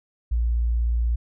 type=tone; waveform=sine; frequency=58.27 Hz; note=A#1; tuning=in tune; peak=-19 dBFS; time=0.31-1.16 s; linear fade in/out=10 ms; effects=none